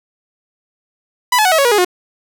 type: tone with pitch steps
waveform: sawtooth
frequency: 990 / 856.9 / 741.7 / 641.9 / 555.6 / 480.9 / 416.2 / 360.3 Hz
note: B5 / A5 / F#5 / E5 / C#5 / B4 / G#4 / F#4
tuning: +4 / -46 / +4 / -46 / +4 / -46 / +4 / -46 cents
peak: -6 dBFS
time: 1.32-1.848 s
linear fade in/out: 5 ms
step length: 66 ms
effects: none